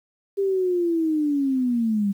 sine linear sweep, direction down, 399.6 to 194.6 Hz, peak -19 dBFS, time 0.37-2.13 s, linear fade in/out 20 ms, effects 9-bit

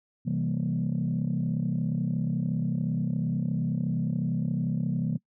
sine chord, C dominant seventh, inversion none, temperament equal, 130.81 / 164.81 / 196 / 233.1 Hz, C3 / E3 / G3 / Bb3, 0 / 0 / 0 / 0 cents, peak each -30 / -28 / -32 / -31 dBFS, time 0.25-5.18 s, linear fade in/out 20 ms, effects noise-tail reverb RT60 0.1 s tail -24 dB re dry + tanh soft clip ceiling -19 dBFS

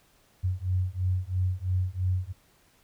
sine beating tone pair, 90.6 / 93.6 Hz, F#2 / F#2, -36 / +20 cents, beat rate 3 Hz, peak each -28 dBFS, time 0.43-2.33 s, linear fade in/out 20 ms, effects pink hiss -63 dBFS RMS until 2.83 s

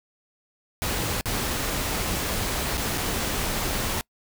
pink noise with dropouts, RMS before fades -27 dBFS, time 0.82-4.01 s, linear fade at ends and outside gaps 0 ms, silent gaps 1.21-1.257 / 2.772-2.778 / 2.975-2.979 s, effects noise-tail reverb RT60 0.1 s tail -26 dB re dry

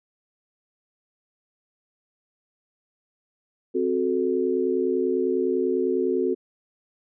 sine chord, F# diminished, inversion second, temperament equal, 261.6 / 370 / 440 Hz, C4 / F#4 / A4, 0 / 0 / 0 cents, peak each -27 / -23 / -26 dBFS, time 3.74-6.35 s, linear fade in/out 20 ms, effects none

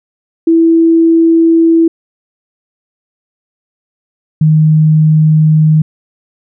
sine tone pair in turn, 329.6 / 155.55 Hz, E4 / D#3, 0 / 0 cents, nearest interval octave + minor second, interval 1300 cents, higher first, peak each -4 dBFS, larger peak neither, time 0.47-1.88 / 4.41-5.82 s, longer neither, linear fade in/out 5 ms, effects none

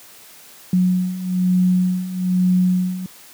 sine beating tone pair, 181.8 / 182.9 Hz, F#3 / F#3, -30 / -20 cents, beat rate 1.1 Hz, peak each -20 / -16 dBFS, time 0.73-3.06 s, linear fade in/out 2 ms, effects white hiss -44 dBFS RMS until 3.33 s + high-pass 100 Hz 12 dB/octave

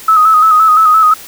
sine tone with vibrato, 1275 Hz, D#6, 42 cents sharp, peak -4 dBFS, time 0.08-1.14 s, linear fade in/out 5 ms, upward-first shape square, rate 5.8 Hz, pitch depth 38 cents each way, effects white hiss -32 dBFS RMS until 1.27 s

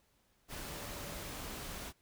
sine tone in noise, 575 Hz, D5, 37 cents flat, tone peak -54 dBFS, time 0.63-1.31 s, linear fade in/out 50 ms, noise pink, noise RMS -44 dBFS, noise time 0.48-1.93 s, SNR -13 dB, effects pink hiss -73 dBFS RMS until 2.01 s

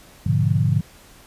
sine chord, G# diminished seventh, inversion none, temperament equal, 103.83 / 123.47 / 146.83 / 174.61 Hz, G#2 / B2 / D3 / F3, 0 / 0 / 0 / 0 cents, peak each -20 / -22 / -20 / -25 dBFS, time 0.26-0.81 s, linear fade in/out 5 ms, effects pink hiss -48 dBFS RMS until 1.26 s + resampled to 32000 Hz

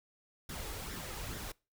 pink noise with flanger, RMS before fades -42 dBFS, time 0.49-1.52 s, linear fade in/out 5 ms, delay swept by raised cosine 0.55 to 2.45 ms, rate 2.3 Hz, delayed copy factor +0.5, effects noise-tail reverb RT60 0.3 s tail -24 dB re dry

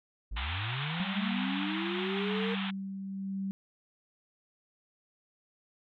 triangle linear sweep, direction up, 45.73 to 466.2 Hz, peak -32 dBFS, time 0.31-2.55 s, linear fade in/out 10 ms
white band-pass noise, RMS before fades -38 dBFS, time 0.36-2.71 s, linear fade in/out 10 ms, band 700 to 3700 Hz, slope 96 dB/octave
sine tone with tremolo, 194.1 Hz, G3, 17 cents flat, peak -31 dBFS, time 1-3.51 s, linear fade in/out 0 ms, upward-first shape sine, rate 0.88 Hz, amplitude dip 45%
effects none

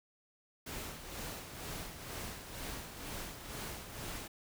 pink noise with tremolo, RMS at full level -42 dBFS, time 0.66-4.28 s, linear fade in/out 10 ms, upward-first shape sine, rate 2.1 Hz, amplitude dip 55%, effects none

